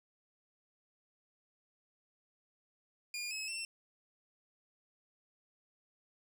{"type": "tone with pitch steps", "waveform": "20% pulse", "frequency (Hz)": [2420, 2575, 2697], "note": ["D#7", "E7", "E7"], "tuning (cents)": [-49, -41, 39], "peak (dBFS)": -33, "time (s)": [3.14, 3.65], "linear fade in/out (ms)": 2, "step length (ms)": 170, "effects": []}